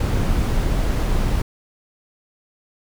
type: noise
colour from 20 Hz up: brown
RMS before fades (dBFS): -19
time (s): 0-1.42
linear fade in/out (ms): 5
effects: none